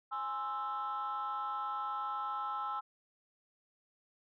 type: chord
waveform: sine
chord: Ab augmented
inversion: none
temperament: equal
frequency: 830.6 / 1046.5 / 1318.5 Hz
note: Ab5 / C6 / E6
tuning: 0 / 0 / 0 cents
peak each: -39 / -40 / -36 dBFS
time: 0.11-2.81 s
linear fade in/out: 20 ms
effects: tanh soft clip ceiling -30 dBFS